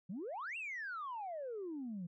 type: exponential two-way sweep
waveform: sine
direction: up then down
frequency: 164.81 to 2794 to 165.4 Hz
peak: -39 dBFS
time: 0.09-2.07 s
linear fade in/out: 10 ms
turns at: 0.57 s
effects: tanh soft clip ceiling -37 dBFS